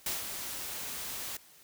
white noise with ADSR envelope, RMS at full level -32 dBFS, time 0.06-1.37 s, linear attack 4 ms, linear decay 150 ms, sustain -7 dB, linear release 4 ms, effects white hiss -58 dBFS RMS until 1.63 s

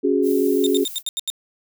sine chord, C# suspended fourth, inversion none, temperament just, 277.2 / 369.6 / 415.8 Hz, C#4 / F#4 / G#4, 0 / -2 / +2 cents, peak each -20 dBFS, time 0.03-0.85 s, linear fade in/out 20 ms
violet noise, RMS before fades -35 dBFS, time 0.22-1.03 s, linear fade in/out 50 ms
sawtooth tone bursts, 3652 Hz, A#7, 36 cents flat, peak -19 dBFS, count 7, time 0.64-1.301 s, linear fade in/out 0 ms, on 25 ms, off 81 ms
effects none

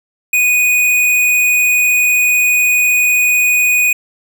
square tone, 2479 Hz, D#7, 7 cents flat, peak -10 dBFS, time 0.33-3.93 s, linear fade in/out 5 ms, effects none

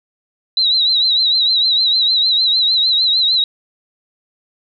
sine tone with vibrato, 3951 Hz, B7, in tune, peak -11 dBFS, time 0.57-3.44 s, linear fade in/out 2 ms, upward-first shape triangle, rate 6.6 Hz, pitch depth 100 cents each way, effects none

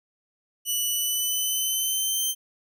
10% pulse tone with pitch glide, 2960 to 3114 Hz, F#7 to G7, 0 to -12 cents, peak -16 dBFS, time 0.65-2.35 s, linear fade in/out 50 ms, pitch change +88 cents, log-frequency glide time 0.9-2.23 s, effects none

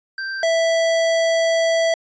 square tone pair in turn, 1568 / 659.3 Hz, G6 / E5, 0 / 0 cents, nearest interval octave + minor third, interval 1500 cents, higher first, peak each -25 / -16 dBFS, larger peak second, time 0.18-0.43 / 0.43-1.94 s, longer second, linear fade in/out 2 ms, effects resampled to 16000 Hz

